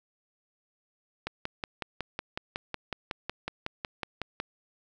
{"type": "click train", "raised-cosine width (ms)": 0.3, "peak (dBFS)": -16, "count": 18, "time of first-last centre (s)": [1.27, 4.401], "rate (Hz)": 5.43, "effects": []}